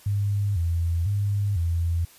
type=tone with vibrato; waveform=sine; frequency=92.5 Hz; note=F#2; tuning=in tune; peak=-21 dBFS; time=0.06-2.05 s; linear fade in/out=5 ms; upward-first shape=square; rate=1 Hz; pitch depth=160 cents each way; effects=white hiss -52 dBFS RMS until 2.18 s + resampled to 32000 Hz